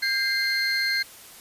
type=tone cluster; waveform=triangle; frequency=1603 / 2086 / 4222 Hz; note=G6 / C7 / C8; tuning=+38 / -6 / +15 cents; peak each=-25 dBFS; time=0.02-1.03 s; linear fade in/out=10 ms; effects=white hiss -46 dBFS RMS until 1.4 s + resampled to 32000 Hz